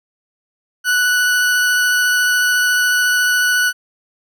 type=tone with vibrato; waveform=40% pulse; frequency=1480 Hz; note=F#6; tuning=in tune; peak=-12 dBFS; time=0.84-3.73 s; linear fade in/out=50 ms; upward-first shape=sine; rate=14 Hz; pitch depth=9 cents each way; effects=none